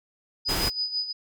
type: tone with tremolo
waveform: sine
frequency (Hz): 4978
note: D#8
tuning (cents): 0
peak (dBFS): -23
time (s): 0.45-1.13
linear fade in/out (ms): 20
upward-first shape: sine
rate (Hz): 6.1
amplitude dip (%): 70
type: noise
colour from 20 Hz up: pink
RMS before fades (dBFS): -27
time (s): 0.48-0.7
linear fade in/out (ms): 20
effects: MP3 96 kbps